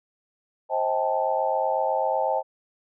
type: chord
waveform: sine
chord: A half-diminished seventh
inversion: first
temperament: just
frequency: 528 / 633.6 / 792 / 880 Hz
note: C5 / Eb5 / G5 / A5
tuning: +16 / +31 / +18 / 0 cents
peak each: -27 dBFS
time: 0.69-2.43 s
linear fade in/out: 50 ms
effects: none